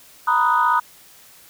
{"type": "chord", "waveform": "sine", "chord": "B major seventh", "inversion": "third", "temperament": "equal", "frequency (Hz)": [932.3, 987.8, 1244.5, 1480], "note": ["A#5", "B5", "D#6", "F#6"], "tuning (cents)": [0, 0, 0, 0], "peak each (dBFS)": [-20, -19, -18, -23], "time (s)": [0.27, 0.8], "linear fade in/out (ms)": 10, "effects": ["tanh soft clip ceiling -6 dBFS", "white hiss -48 dBFS RMS until 1.49 s"]}